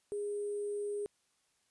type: tone with sample-and-hold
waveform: sine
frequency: 411.1 Hz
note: G#4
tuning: 18 cents flat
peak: -34 dBFS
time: 0.12-1.06 s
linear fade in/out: 0 ms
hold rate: 8820 Hz
effects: white hiss -75 dBFS RMS until 1.7 s + resampled to 24000 Hz